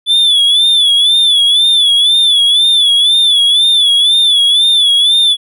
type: tone with vibrato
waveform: triangle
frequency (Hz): 3462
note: A7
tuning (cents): -29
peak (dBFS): -5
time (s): 0.06-5.37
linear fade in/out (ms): 50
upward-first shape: sine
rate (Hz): 2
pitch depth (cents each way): 84
effects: none